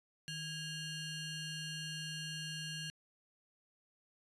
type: ring-modulated tone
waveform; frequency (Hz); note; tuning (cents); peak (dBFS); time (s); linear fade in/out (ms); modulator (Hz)
25% pulse; 1486; F#6; +7; -34; 0.28-2.9; 0; 1330
effects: resampled to 22050 Hz